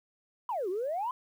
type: exponential two-way sweep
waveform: sine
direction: down then up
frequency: 1046.5 to 349.2 to 1046.5 Hz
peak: -29 dBFS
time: 0.49-1.11 s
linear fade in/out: 2 ms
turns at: 0.69 s
effects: tanh soft clip ceiling -25 dBFS + 10-bit